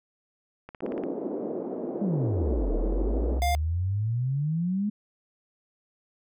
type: click train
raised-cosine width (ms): 0.5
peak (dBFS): -26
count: 7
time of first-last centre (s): 0.69-1.037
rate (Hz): 17.3
type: band-pass noise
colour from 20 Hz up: white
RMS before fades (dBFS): -32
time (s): 0.82-3.4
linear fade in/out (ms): 5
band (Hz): 240 to 470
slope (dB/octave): 24
type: exponential two-way sweep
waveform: sine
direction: down then up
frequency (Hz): 213.6 to 38.74 to 213.6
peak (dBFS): -24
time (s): 2.01-4.9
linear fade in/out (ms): 10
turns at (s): 2.74
type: tone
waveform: square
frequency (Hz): 703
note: F5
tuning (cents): +11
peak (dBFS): -25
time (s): 3.42-3.55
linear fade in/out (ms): 0
effects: none